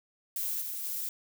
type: noise with level steps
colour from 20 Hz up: violet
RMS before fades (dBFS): -33 / -37 / -35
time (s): 0.36-1.09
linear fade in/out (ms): 2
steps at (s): 0.61 / 0.83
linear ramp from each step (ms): 10
effects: none